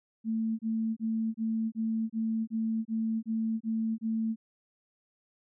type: tone bursts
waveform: sine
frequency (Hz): 223.1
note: A3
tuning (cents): +24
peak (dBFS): -27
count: 11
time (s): 0.24-4.36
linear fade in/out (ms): 50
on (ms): 350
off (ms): 27
effects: none